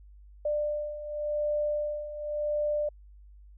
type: beating tone pair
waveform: sine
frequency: 594 / 594.9 Hz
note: D5 / D5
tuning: +20 / +22 cents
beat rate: 0.9 Hz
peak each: -34 / -29 dBFS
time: 0.45-2.89 s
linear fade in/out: 5 ms
effects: added 50 Hz sine -49 dBFS peak until 3.57 s